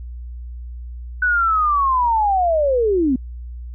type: linear sweep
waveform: sine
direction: down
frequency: 1500 to 242.2 Hz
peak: -14 dBFS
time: 1.22-3.16 s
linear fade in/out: 5 ms
effects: added 60 Hz sine -29 dBFS peak until 3.74 s